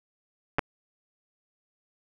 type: clicks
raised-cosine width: 0.5 ms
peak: -9 dBFS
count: 2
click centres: 0.585 / 0.592 s
effects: none